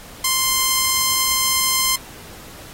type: tone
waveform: 5% pulse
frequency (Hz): 1046.5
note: C6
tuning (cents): 0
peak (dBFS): -4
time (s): 0.24-1.96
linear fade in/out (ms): 5
effects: pink hiss -40 dBFS RMS until 2.73 s + AAC 48 kbps